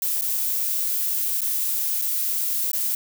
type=noise with dropouts; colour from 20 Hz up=violet; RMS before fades=-24 dBFS; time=0.02-2.95 s; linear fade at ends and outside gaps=2 ms; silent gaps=0.212-0.22 / 1.408-1.416 / 2.016-2.02 / 2.716-2.732 s; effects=none